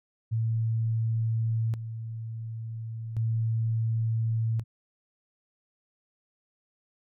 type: tone with tremolo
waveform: sine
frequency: 112.9 Hz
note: A2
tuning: 45 cents sharp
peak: -24 dBFS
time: 0.31-4.64 s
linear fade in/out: 20 ms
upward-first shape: square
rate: 0.35 Hz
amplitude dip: 65%
effects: none